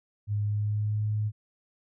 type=tone with pitch glide; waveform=sine; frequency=103.83 to 106.38 Hz; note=G#2 to G#2; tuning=0 to +42 cents; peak=-25 dBFS; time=0.27-1.32 s; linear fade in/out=50 ms; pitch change=+42 cents; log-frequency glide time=0.42-1.05 s; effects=none